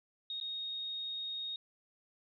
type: tone with dropouts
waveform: sine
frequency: 3729 Hz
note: A#7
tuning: in tune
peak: -37 dBFS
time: 0.3-1.56 s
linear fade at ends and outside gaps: 2 ms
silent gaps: 0.401-0.411 s
effects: none